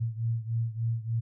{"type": "beating tone pair", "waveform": "sine", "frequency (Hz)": [113.6, 117], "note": ["A#2", "A#2"], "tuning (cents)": [-44, 7], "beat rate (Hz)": 3.4, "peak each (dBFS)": [-29, -32], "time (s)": [0, 1.21], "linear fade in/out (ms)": 20, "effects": []}